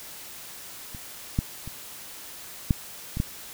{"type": "clicks", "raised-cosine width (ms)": 5, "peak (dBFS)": [-27, -10, -24, -7, -18, -11], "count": 6, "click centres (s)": [0.948, 1.389, 1.676, 2.708, 3.171, 3.201], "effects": ["white hiss -42 dBFS RMS until 3.53 s"]}